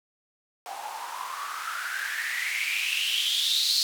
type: noise with band-pass filter sweep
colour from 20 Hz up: blue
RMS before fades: -29 dBFS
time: 0.66-3.83 s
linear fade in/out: 0 ms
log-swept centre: 750 to 4400 Hz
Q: 8
effects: none